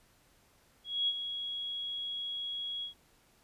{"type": "tone with ADSR envelope", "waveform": "sine", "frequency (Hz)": 3322, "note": "G#7", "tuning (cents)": 0, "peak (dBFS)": -26, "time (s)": [0.84, 2.94], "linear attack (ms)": 240, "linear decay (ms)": 44, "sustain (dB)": -9, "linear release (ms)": 110, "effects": ["pink hiss -66 dBFS RMS until 3.43 s", "resampled to 32000 Hz"]}